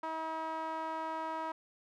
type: tone with band-pass filter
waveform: sawtooth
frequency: 320.1 Hz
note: D#4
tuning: 49 cents sharp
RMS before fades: -38 dBFS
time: 0.03-1.52 s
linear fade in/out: 5 ms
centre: 1000 Hz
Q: 2.8
effects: none